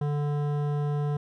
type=tone with hard clipping; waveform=sine; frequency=146.3 Hz; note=D3; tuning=6 cents flat; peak=-27 dBFS; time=0.01-1.17 s; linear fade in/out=5 ms; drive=14 dB; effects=none